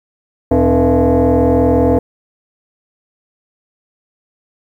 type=tone with frequency modulation; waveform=sine; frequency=115.4 Hz; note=A#2; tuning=17 cents flat; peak=-7 dBFS; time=0.51-1.99 s; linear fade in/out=5 ms; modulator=188 Hz; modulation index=3; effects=tanh soft clip ceiling -5 dBFS + 8-bit